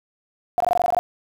sine tone bursts, 710 Hz, F5, 28 cents sharp, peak -15 dBFS, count 10, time 0.58-0.99 s, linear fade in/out 0 ms, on 23 ms, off 20 ms, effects 8-bit

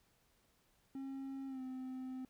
triangle tone with pitch glide, 269.9 to 258.5 Hz, C#4 to C4, -46 to -21 cents, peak -40 dBFS, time 0.95-2.25 s, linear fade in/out 2 ms, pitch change -75 cents, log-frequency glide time 1.47-1.61 s, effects pink hiss -74 dBFS RMS until 2.29 s

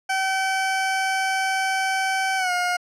20% pulse tone with pitch glide, 766 to 714.7 Hz, G5 to F5, -40 to +40 cents, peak -16 dBFS, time 0.09-2.77 s, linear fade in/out 10 ms, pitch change -120 cents, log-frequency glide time 2.37-2.52 s, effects low-pass 9000 Hz 12 dB/octave

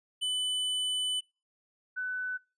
square / sine tone pair in turn, 3000 / 1500 Hz, F#7 / F#6, +23 / +23 cents, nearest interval octave, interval 1200 cents, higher first, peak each -29 / -31 dBFS, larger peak first, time 0.21-1.21 / 1.96-2.38 s, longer first, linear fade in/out 20 ms, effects noise-tail reverb RT60 0.3 s tail -26 dB re dry + resampled to 22050 Hz

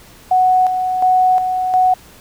sine tone with tremolo, 740 Hz, F#5, in tune, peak -9 dBFS, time 0.31-1.94 s, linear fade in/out 5 ms, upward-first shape square, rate 1.4 Hz, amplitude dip 50%, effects pink hiss -43 dBFS RMS until 2.2 s

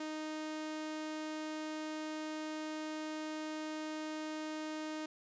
sawtooth tone, 310 Hz, D#4, 6 cents flat, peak -35 dBFS, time 0-5.06 s, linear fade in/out 5 ms, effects resampled to 16000 Hz + 11-bit

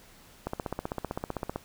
click train, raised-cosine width 1 ms, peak -17 dBFS, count 18, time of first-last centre 0.47-1.56 s, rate 15.6 Hz, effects pink hiss -55 dBFS RMS until 1.64 s

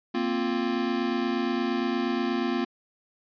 square chord, Bb suspended second, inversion none, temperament equal, 233.1 / 261.6 / 349.2 Hz, Bb3 / C4 / F4, 0 / 0 / 0 cents, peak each -30 dBFS, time 0.14-2.65 s, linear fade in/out 10 ms, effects resampled to 11025 Hz

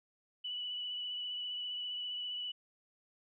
sine tone with vibrato, 2960 Hz, F#7, in tune, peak -37 dBFS, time 0.44-2.52 s, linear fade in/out 10 ms, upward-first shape triangle, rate 15 Hz, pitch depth 21 cents each way, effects none

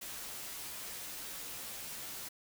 white noise with comb filter, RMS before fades -44 dBFS, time 0.01-2.29 s, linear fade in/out 10 ms, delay 12 ms, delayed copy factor -0.65, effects none

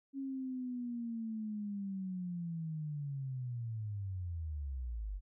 sine linear sweep, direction down, 275 to 45.31 Hz, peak -37 dBFS, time 0.13-5.21 s, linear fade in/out 50 ms, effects none

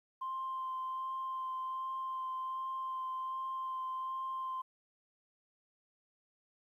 sine tone with vibrato, 1046.5 Hz, C6, in tune, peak -35 dBFS, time 0.21-4.62 s, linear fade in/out 10 ms, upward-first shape sine, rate 1.3 Hz, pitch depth 10 cents each way, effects tanh soft clip ceiling -32 dBFS + 12-bit

